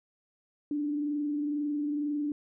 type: tone with frequency modulation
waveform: sine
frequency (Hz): 293.7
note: D4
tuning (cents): 0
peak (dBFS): -28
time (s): 0.71-2.32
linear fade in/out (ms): 2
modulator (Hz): 22.1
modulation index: 0.3
effects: none